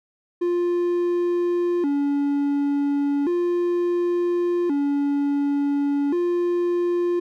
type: tone with vibrato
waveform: triangle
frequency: 315.6 Hz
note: D#4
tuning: 25 cents sharp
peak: -17 dBFS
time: 0.41-7.2 s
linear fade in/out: 10 ms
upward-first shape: square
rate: 0.35 Hz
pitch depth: 180 cents each way
effects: none